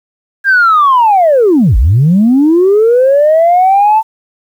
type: linear two-way sweep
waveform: sine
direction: down then up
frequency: 1625 to 46 to 893 Hz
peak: -3 dBFS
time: 0.44-4.03 s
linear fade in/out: 50 ms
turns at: 1.77 s
effects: tanh soft clip ceiling -1 dBFS + 7-bit